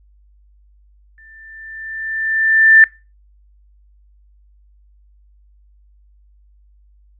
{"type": "tone with exponential growth", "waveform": "sine", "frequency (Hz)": 1778, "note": "A6", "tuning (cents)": 18, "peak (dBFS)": -3, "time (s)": [1.18, 2.84], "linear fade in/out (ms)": 1, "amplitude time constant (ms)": 360, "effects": ["noise-tail reverb RT60 0.3 s tail -23 dB re dry", "added 50 Hz sine -48 dBFS peak until 7.19 s"]}